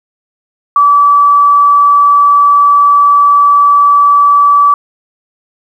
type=tone; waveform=sine; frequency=1152 Hz; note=D6; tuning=34 cents flat; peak=-3 dBFS; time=0.76-4.74 s; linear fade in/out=2 ms; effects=7-bit